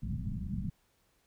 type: low-pass noise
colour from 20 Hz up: white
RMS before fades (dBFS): -36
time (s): 0.02-0.7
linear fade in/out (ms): 10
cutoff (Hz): 210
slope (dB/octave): 48
effects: pink hiss -72 dBFS RMS until 1.26 s